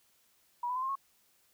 sine tone with pitch steps, 966 / 996.6 / 1028.2 / 1060.8 / 1094.4 Hz, B5 / B5 / C6 / C6 / C#6, -39 / +15 / -31 / +23 / -23 cents, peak -31 dBFS, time 0.63-0.955 s, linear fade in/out 5 ms, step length 65 ms, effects white hiss -69 dBFS RMS until 1.53 s

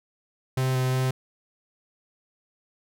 45% pulse tone with pitch steps, 130.3 / 128.8 / 129.8 Hz, C3 / C3 / C3, -7 / -27 / -13 cents, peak -22 dBFS, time 0.57-1.11 s, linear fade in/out 5 ms, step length 180 ms, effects none

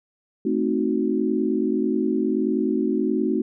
sine chord, A diminished seventh, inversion none, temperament equal, 220 / 261.6 / 311.1 / 370 Hz, A3 / C4 / Eb4 / Gb4, 0 / 0 / 0 / 0 cents, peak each -25 dBFS, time 0.45-3.42 s, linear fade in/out 5 ms, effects none

